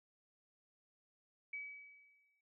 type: tone with exponential decay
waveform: sine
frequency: 2281 Hz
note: C#7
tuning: 49 cents sharp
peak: -40 dBFS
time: 1.53-2.41 s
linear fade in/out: 5 ms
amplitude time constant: 190 ms
effects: none